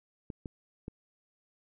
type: clicks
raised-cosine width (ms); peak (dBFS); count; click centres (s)
3; -26; 3; 0.302 / 0.458 / 0.881
effects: none